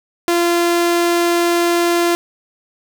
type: tone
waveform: sawtooth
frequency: 344.2 Hz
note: F4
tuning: 25 cents flat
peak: -9 dBFS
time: 0.28-2.15 s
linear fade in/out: 0 ms
effects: 7-bit